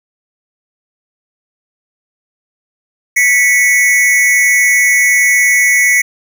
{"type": "tone pair together", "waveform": "square", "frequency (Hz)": [1970.7, 2212], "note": ["B6", "C#7"], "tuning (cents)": [-4, -4], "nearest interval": "major second", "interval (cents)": 200, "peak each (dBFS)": -11, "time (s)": [3.16, 6.02], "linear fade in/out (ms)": 10, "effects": []}